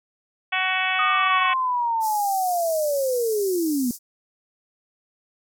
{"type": "harmonic tone", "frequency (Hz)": 373.7, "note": "F#4", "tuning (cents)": 17, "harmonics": [2, 3, 4, 5, 6, 7, 8, 9], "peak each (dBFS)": [-28, -30, -29, -28, -27, -27, -33, -33], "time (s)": [0.52, 1.54], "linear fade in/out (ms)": 10}
{"type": "linear sweep", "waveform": "sine", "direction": "down", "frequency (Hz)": [1244.5, 233.1], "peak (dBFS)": -20, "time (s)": [0.99, 3.91], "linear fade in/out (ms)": 2}
{"type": "band-pass noise", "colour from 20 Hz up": "white", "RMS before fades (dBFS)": -35, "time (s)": [2, 3.99], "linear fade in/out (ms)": 50, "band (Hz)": [4900, 16000], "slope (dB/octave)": 48}
{"effects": []}